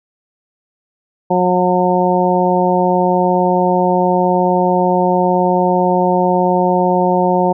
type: harmonic tone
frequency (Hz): 180.9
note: F#3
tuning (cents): -39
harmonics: 1 / 2 / 3 / 4 / 5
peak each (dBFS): -17 / -17 / -17 / -17 / -17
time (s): 1.3-7.53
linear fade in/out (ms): 10
effects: none